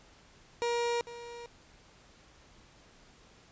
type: tone with echo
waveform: 30% pulse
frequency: 474 Hz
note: A#4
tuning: 29 cents sharp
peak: -26 dBFS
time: 0.62-1.01 s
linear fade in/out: 0 ms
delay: 450 ms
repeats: 1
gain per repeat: -14 dB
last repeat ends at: 1.46 s
effects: pink hiss -59 dBFS RMS until 3.51 s + resampled to 16000 Hz